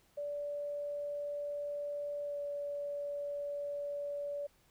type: tone with pitch glide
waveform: sine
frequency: 580 to 575.3 Hz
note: D5 to D5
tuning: -22 to -36 cents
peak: -36 dBFS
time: 0.17-4.47 s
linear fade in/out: 10 ms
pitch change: -14 cents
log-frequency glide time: 2.24-2.38 s
effects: pink hiss -69 dBFS RMS until 4.7 s